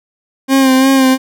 40% pulse tone with vibrato, 265.2 Hz, C4, 23 cents sharp, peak -6 dBFS, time 0.48-1.18 s, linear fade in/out 50 ms, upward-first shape sine, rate 2.9 Hz, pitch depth 33 cents each way, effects none

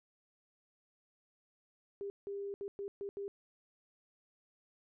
sine tone bursts at uneven times, 400 Hz, G4, 35 cents sharp, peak -38 dBFS, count 6, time 2.01-2.1 / 2.27-2.54 / 2.61-2.68 / 2.79-2.88 / 3.01-3.09 / 3.17-3.28 s, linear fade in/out 0 ms, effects none

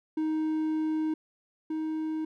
triangle tone pair in turn, 312.9 / 314.3 Hz, D#4 / D#4, +10 / +18 cents, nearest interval unison, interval 8 cents, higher second, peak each -24 / -27 dBFS, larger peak first, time 0.17-1.14 / 1.7-2.25 s, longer first, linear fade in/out 5 ms, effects none

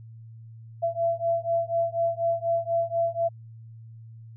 sine beating tone pair, 671 / 675.1 Hz, E5 / E5, +31 / +41 cents, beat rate 4.1 Hz, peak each -26 dBFS, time 0.82-3.29 s, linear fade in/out 20 ms, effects added 113 Hz sine -42 dBFS peak until 4.36 s

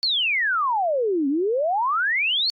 sine exponential two-way sweep, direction down then up, 4531 to 266.5 to 4531 Hz, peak -19 dBFS, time 0.03-2.5 s, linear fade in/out 0 ms, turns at 1.28 s, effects AAC 48 kbps

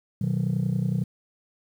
sine chord, B major, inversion none, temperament just, 123.47 / 154.34 / 185.21 Hz, B2 / D#3 / F#3, 0 / -14 / +2 cents, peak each -25 dBFS, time 0.21-1.04 s, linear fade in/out 5 ms, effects tanh soft clip ceiling -18 dBFS + 9-bit

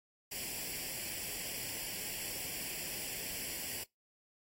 white noise with comb filter, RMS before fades -41 dBFS, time 0.31-3.84 s, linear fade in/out 10 ms, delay 0.39 ms, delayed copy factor +0.75, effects noise-tail reverb RT60 0.2 s tail -26 dB re dry + AAC 48 kbps

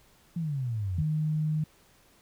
sine exponential sweep, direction down, 174.61 to 82.41 Hz, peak -28 dBFS, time 0.36-1.02 s, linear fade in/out 5 ms
sine tone, 154.3 Hz, D#3, 14 cents flat, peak -25 dBFS, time 0.98-1.64 s, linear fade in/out 5 ms
effects pink hiss -61 dBFS RMS until 2.21 s

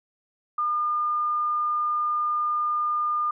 sine tone, 1210 Hz, D#6, 49 cents flat, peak -22 dBFS, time 0.58-3.31 s, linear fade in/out 5 ms, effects none

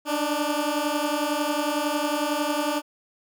15% pulse beating tone pair, 290.5 / 301.5 Hz, D4 / D4, -19 / +46 cents, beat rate 11 Hz, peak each -20 dBFS, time 0.05-2.82 s, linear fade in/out 50 ms, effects none

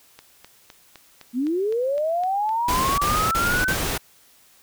click train, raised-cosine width 0.2 ms, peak -24 dBFS, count 10, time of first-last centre 0.19-2.492 s, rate 3.91 Hz
sine linear sweep, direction up, 230 to 1568 Hz, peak -20 dBFS, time 1.33-3.76 s, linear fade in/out 50 ms
pink noise bursts, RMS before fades -25 dBFS, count 4, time 2.68-3.979 s, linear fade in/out 5 ms, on 300 ms, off 33 ms
effects white hiss -55 dBFS RMS until 4.62 s

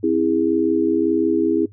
sine chord, C augmented, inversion none, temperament just, 261.6 / 327 / 408.8 Hz, C4 / E4 / G#4, 0 / -14 / -27 cents, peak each -22 / -17 / -21 dBFS, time 0.03-1.66 s, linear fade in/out 10 ms, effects noise-tail reverb RT60 0.1 s tail -17 dB re dry + added 101 Hz sine -42 dBFS peak until 1.72 s

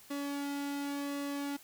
sawtooth tone with flanger, 283.4 Hz, C#4, 38 cents sharp, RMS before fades -37 dBFS, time 0.1-1.57 s, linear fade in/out 10 ms, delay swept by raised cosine 1.3 to 1.85 ms, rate 0.92 Hz, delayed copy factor -0.55, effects white hiss -57 dBFS RMS until 1.63 s

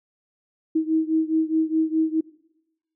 sine beating tone pair, 316.9 / 321.7 Hz, D#4 / E4, +32 / -42 cents, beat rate 4.8 Hz, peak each -21 / -23 dBFS, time 0.75-2.21 s, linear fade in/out 10 ms, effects noise-tail reverb RT60 0.9 s tail -21 dB re dry

